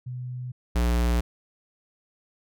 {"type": "tone pair in turn", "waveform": ["sine", "square"], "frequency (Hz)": [125.2, 59.36], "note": ["B2", "A#1"], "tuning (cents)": [24, 32], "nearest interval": "octave + minor second", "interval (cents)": 1292, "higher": "first", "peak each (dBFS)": [-31, -21], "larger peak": "second", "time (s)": [[0.06, 0.52], [0.75, 1.21]], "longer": "neither", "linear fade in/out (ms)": 10, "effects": []}